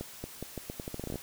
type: accelerating click train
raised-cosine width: 2 ms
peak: -23 dBFS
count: 15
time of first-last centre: 0.01-1.157 s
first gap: 230 ms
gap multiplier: 0.81
effects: white hiss -48 dBFS RMS until 1.22 s